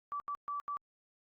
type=tone bursts at uneven times; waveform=sine; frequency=1156 Hz; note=D6; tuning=28 cents flat; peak=-35 dBFS; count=4; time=0.12-0.2 / 0.28-0.35 / 0.48-0.6 / 0.68-0.77 s; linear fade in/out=0 ms; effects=Opus 48 kbps